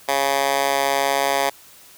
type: tone with high-pass filter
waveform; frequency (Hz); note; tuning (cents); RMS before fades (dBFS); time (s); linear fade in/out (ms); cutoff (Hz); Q
10% pulse; 138.59; C#3; 0; -20; 0.08-1.5; 10; 690; 1.1
effects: white hiss -47 dBFS RMS until 1.97 s